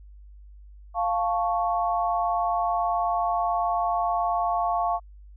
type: chord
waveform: sine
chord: F augmented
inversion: none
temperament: equal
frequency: 698.5 / 880 / 1108.7 Hz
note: F5 / A5 / C#6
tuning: 0 / 0 / 0 cents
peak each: -24 / -29 / -28 dBFS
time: 0.94-5 s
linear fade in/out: 50 ms
effects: added 50 Hz sine -44 dBFS peak until 5.36 s